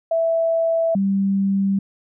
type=tone pair in turn; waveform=sine; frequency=659.3 / 196.01 Hz; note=E5 / G3; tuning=0 / 0 cents; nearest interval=octave + major sixth; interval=2100 cents; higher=first; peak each=-16 dBFS; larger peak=neither; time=0.11-0.95 / 0.95-1.79 s; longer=neither; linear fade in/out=5 ms; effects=none